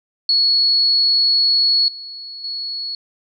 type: tone with level steps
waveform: sine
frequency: 4369 Hz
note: C#8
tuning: 26 cents flat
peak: -12 / -30 / -23 dBFS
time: 0.29-2.95 s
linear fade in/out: 2 ms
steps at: 1.88 / 2.44 s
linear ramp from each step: 2 ms
effects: none